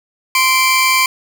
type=tone pair together; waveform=sawtooth; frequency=1042 / 2338 Hz; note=C6 / D7; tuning=-7 / -8 cents; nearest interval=octave + major second; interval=1399 cents; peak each=-10 dBFS; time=0.35-1.06 s; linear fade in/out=2 ms; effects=none